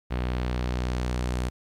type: tone with low-pass filter sweep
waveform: sawtooth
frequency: 61.74 Hz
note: B1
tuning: in tune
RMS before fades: -28 dBFS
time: 0.1-1.5 s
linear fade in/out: 20 ms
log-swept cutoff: 3000 to 10000 Hz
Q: 0.95
effects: 10-bit